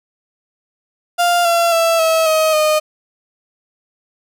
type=tone with pitch steps; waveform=35% pulse; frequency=698.5 / 681 / 663.9 / 647.2 / 631 / 615.1 Hz; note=F5 / F5 / E5 / E5 / D#5 / D#5; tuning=0 / -44 / +12 / -32 / +24 / -20 cents; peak=-10 dBFS; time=1.18-2.8 s; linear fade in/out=20 ms; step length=270 ms; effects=none